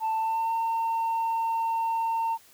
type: tone with pitch glide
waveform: sine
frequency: 886 to 909.3 Hz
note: A5 to A#5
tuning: +12 to -43 cents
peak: -22 dBFS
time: 0-2.38 s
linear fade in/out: 50 ms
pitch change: +45 cents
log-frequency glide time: 0.15-0.53 s
effects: tanh soft clip ceiling -23 dBFS + white hiss -56 dBFS RMS until 2.53 s